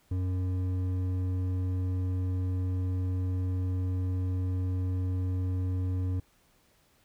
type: tone with hard clipping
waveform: sine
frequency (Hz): 92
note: F#2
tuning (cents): -9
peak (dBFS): -29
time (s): 0.11-6.2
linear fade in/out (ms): 5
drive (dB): 8
effects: pink hiss -66 dBFS RMS until 7.04 s